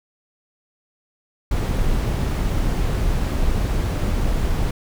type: noise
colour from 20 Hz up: brown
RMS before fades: -20 dBFS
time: 1.51-4.71 s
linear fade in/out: 5 ms
effects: none